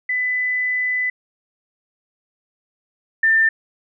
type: tone pair in turn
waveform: sine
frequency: 2000 / 1791.2 Hz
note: B6 / A6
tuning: +21 / +30 cents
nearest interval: major second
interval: 191 cents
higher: first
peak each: -18 / -12 dBFS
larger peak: second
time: 0.09-1.1 / 3.23-3.49 s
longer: first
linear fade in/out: 5 ms
effects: none